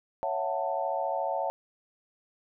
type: chord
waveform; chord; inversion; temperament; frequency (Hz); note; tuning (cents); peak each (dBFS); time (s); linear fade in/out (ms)
sine; F# minor seventh; second; just; 555 / 666 / 740 / 888; C#5 / E5 / F#5 / A5; +2 / +18 / 0 / +16; -33; 0.23-1.5; 0
effects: none